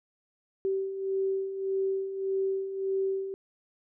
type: beating tone pair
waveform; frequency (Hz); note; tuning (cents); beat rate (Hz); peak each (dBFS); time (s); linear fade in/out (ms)
sine; 384.9 / 386.6; G4 / G4; -32 / -24; 1.7; -35 / -28; 0.65-3.34; 0
effects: none